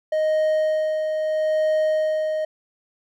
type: tone with tremolo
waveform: triangle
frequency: 622.3 Hz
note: D#5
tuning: in tune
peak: -15 dBFS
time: 0.12-2.45 s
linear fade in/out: 5 ms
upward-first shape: sine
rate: 0.77 Hz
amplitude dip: 40%
effects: none